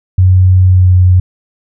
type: tone with pitch glide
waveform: sine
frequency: 92.5 to 91.12 Hz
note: F#2 to F#2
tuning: 0 to -26 cents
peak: -3 dBFS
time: 0.18-1.2 s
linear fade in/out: 5 ms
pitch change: -26 cents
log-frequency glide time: 0.65-0.94 s
effects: none